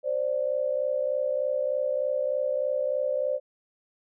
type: tone pair together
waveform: sine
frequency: 524 / 587.3 Hz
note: C5 / D5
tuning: +2 / 0 cents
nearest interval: major second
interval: 198 cents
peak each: -27 dBFS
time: 0.03-3.4 s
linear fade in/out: 50 ms
effects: none